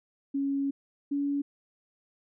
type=tone pair in turn; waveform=sine; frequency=277.2 / 283.5 Hz; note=C#4 / C#4; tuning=0 / +39 cents; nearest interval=unison; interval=39 cents; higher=second; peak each=-26 / -26 dBFS; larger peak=neither; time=0.34-0.71 / 1.11-1.42 s; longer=first; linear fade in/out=10 ms; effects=none